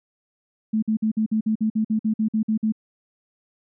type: tone bursts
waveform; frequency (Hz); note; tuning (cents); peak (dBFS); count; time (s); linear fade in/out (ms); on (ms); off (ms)
sine; 218.1; A3; -15; -18; 14; 0.73-2.723; 10; 95; 51
effects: none